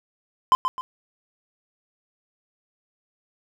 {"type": "tone with echo", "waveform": "triangle", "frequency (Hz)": 1028, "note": "C6", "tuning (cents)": -31, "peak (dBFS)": -10, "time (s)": [0.52, 0.55], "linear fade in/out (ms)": 0, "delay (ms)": 130, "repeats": 2, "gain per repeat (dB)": -8, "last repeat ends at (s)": 0.81, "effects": []}